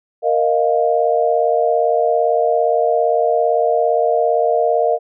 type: chord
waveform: sine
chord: Bb suspended fourth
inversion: none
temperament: just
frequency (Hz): 466.2 / 621.6 / 699.2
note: Bb4 / Eb5 / F5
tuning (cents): 0 / -2 / +2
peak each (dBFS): -17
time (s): 0.22-4.99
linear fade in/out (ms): 50
effects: none